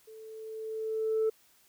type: tone with level ramp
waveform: sine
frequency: 440 Hz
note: A4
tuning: in tune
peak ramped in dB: -47 to -22 dBFS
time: 0.07-1.3 s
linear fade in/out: 10 ms
effects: tanh soft clip ceiling -22 dBFS + white hiss -64 dBFS RMS until 1.68 s